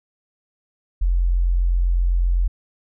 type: tone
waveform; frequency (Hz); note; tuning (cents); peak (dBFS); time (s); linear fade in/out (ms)
sine; 43.91; F1; +10; -15; 1.01-2.48; 10
effects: none